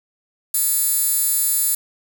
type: tone with high-pass filter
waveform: 15% pulse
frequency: 440 Hz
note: A4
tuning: in tune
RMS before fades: -19 dBFS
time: 0.54-1.75 s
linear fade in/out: 5 ms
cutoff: 11000 Hz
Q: 1.8
effects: none